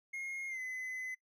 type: tone with pitch glide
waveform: triangle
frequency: 2146 to 2027 Hz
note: C7 to B6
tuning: +43 to +45 cents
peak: -37 dBFS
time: 0.13-1.15 s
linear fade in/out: 10 ms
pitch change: -98 cents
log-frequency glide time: 0.48-0.6 s
effects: noise-tail reverb RT60 0.1 s tail -19 dB re dry